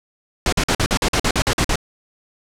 pink noise bursts, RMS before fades -17 dBFS, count 12, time 0.46-1.757 s, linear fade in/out 2 ms, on 65 ms, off 47 ms, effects low-pass 8000 Hz 12 dB/octave

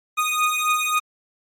25% pulse beating tone pair, 1237 / 1240.7 Hz, D#6 / D#6, -10 / -5 cents, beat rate 3.7 Hz, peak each -18 / -19 dBFS, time 0.17-1 s, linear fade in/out 20 ms, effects AAC 64 kbps

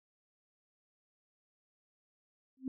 sine tone with exponential growth, 261.6 Hz, C4, in tune, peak -30 dBFS, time 2.57-2.68 s, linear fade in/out 2 ms, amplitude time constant 22 ms, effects none

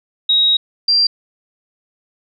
sine tone pair in turn, 3800 / 4725 Hz, A#7 / D8, +33 / +10 cents, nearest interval major third, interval 377 cents, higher second, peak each -10 dBFS, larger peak neither, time 0.29-0.57 / 0.88-1.07 s, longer first, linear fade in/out 5 ms, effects none

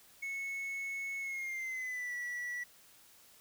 triangle tone with pitch glide, 2200 to 1948.7 Hz, C#7 to B6, -14 to -24 cents, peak -35 dBFS, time 0.22-2.64 s, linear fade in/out 10 ms, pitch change -210 cents, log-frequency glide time 1.2-2.15 s, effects white hiss -61 dBFS RMS until 3.4 s

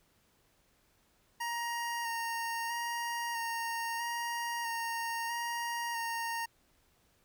25% pulse tone with vibrato, 932.3 Hz, A#5, in tune, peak -30 dBFS, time 1.4-6.46 s, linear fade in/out 10 ms, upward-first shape square, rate 0.77 Hz, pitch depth 17 cents each way, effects pink hiss -70 dBFS RMS until 7.24 s

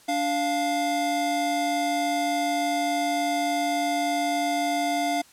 square tone pair together, 290.3 / 698.5 Hz, D4 / F5, -20 / 0 cents, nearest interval octave + minor third, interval 1520 cents, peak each -29 / -25 dBFS, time 0.08-5.22 s, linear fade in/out 10 ms, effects white hiss -54 dBFS RMS until 5.32 s + low-pass 11000 Hz 12 dB/octave

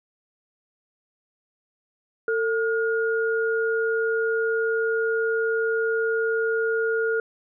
sine tone pair together, 450 / 1428.7 Hz, A4 / F6, +39 / +39 cents, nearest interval octave + minor sixth, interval 2000 cents, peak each -22 / -26 dBFS, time 2.28-7.2 s, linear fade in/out 2 ms, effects none

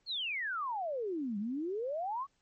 sine exponential two-way sweep, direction down then up, 4435 to 196 to 1157 Hz, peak -33 dBFS, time 0.06-2.27 s, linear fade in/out 50 ms, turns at 1.38 s, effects pink hiss -75 dBFS RMS until 2.41 s + MP3 32 kbps

